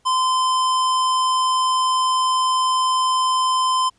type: tone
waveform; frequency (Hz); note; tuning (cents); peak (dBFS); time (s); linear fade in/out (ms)
square; 1030; C6; -28; -17; 0.05-3.9; 20
effects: pink hiss -62 dBFS RMS until 3.98 s + resampled to 22050 Hz